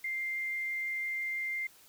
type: tone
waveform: sine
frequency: 2098 Hz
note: C7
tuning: 4 cents sharp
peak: -32 dBFS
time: 0.04-1.67 s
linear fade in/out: 5 ms
effects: white hiss -59 dBFS RMS until 1.88 s